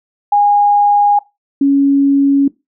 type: tone pair in turn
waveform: sine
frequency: 820 / 278.3 Hz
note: G#5 / C#4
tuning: -22 / +7 cents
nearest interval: octave + perfect fifth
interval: 1871 cents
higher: first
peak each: -7 dBFS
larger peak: neither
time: 0.32-1.19 / 1.61-2.48 s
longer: neither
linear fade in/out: 5 ms
effects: noise-tail reverb RT60 0.2 s tail -19 dB re dry